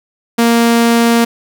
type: tone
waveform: sawtooth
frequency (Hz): 233.1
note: A#3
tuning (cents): 0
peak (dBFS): -4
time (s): 0.38-1.25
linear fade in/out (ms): 10
effects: none